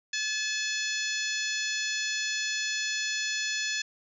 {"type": "harmonic tone", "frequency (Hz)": 860, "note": "A5", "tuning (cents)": -40, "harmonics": [2, 3, 4, 5, 6, 7, 8], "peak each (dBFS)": [-33, -35, -36, -37, -38, -38, -39], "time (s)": [0.13, 3.82], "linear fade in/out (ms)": 5, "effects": []}